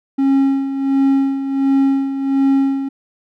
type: tone with tremolo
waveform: triangle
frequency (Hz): 272.3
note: C#4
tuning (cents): -31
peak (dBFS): -8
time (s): 0.18-2.89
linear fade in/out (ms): 10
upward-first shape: sine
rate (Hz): 1.4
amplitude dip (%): 65
effects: none